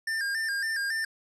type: tone with vibrato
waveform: square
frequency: 1700 Hz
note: G#6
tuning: 40 cents sharp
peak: -28 dBFS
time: 0.07-1.05 s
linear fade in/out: 5 ms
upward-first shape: square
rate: 3.6 Hz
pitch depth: 91 cents each way
effects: low-pass 10000 Hz 12 dB/octave